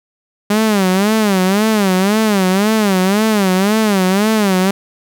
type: tone with vibrato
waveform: sawtooth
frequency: 201.6 Hz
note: G3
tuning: 49 cents sharp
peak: -7 dBFS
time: 0.5-4.71 s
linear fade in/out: 5 ms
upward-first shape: sine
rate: 1.9 Hz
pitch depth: 160 cents each way
effects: none